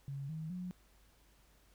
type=tone with pitch steps; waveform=sine; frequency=138.59 / 158.28 / 180.77 Hz; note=C#3 / D#3 / F#3; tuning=0 / +30 / -40 cents; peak=-39 dBFS; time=0.08-0.71 s; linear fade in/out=0 ms; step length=210 ms; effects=added 50 Hz sine -66 dBFS peak until 1.74 s + pink hiss -69 dBFS RMS until 1.74 s